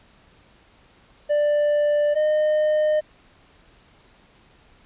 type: tone pair in turn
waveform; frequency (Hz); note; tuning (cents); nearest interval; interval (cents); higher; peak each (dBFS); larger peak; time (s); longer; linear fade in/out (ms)
triangle; 590 / 611.3; D5 / D#5; +8 / -31; minor second; 61; second; -15; neither; 1.29-2.15 / 2.15-3.01; neither; 20
effects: pink hiss -55 dBFS RMS until 4.85 s + resampled to 8000 Hz